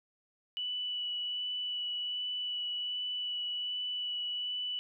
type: tone with vibrato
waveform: sine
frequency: 2960 Hz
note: F#7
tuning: in tune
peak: -33 dBFS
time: 0.57-4.79 s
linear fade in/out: 0 ms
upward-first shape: sine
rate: 1.3 Hz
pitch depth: 10 cents each way
effects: none